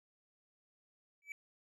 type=tone with exponential growth; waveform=triangle; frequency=2300 Hz; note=D7; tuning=37 cents flat; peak=-36 dBFS; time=1.22-1.32 s; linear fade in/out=1 ms; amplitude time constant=21 ms; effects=none